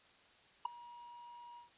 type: tone with ADSR envelope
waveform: triangle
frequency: 956 Hz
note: A#5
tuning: 43 cents sharp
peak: -27 dBFS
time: 0.65-1.7 s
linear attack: 6 ms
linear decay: 6 ms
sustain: -22 dB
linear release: 130 ms
effects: white hiss -65 dBFS RMS until 1.77 s + resampled to 8000 Hz